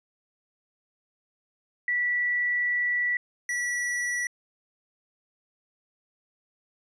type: tone pair in turn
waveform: sine / square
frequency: 1955 / 1946.3 Hz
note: B6 / B6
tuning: -18 / -26 cents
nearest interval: unison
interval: 8 cents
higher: first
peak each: -23 / -27 dBFS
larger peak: first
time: 1.88-3.17 / 3.49-4.27 s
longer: first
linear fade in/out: 2 ms
effects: resampled to 22050 Hz